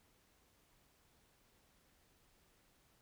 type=silence; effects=pink hiss -72 dBFS RMS until 3.01 s